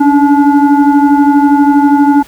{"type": "tone with frequency modulation", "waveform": "sine", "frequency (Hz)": 282.8, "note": "C#4", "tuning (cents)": 35, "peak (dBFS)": -4, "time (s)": [0, 2.23], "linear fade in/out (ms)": 10, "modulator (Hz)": 578, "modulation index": 1, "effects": ["pink hiss -38 dBFS RMS until 2.27 s"]}